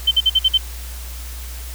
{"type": "tone bursts", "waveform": "sine", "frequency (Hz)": 3091, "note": "G7", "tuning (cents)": -25, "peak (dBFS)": -10, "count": 6, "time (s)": [0.07, 0.578], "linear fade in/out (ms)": 10, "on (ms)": 43, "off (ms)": 50, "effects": ["added 60 Hz sine -29 dBFS peak until 1.74 s", "white hiss -37 dBFS RMS until 1.74 s"]}